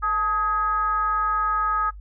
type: tone with frequency modulation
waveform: sine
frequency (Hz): 1262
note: D#6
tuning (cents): +24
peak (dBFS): -20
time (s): 0.02-1.91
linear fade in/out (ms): 20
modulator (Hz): 391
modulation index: 0.53
effects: noise-tail reverb RT60 0.1 s tail -18 dB re dry + added 50 Hz sine -37 dBFS peak until 2 s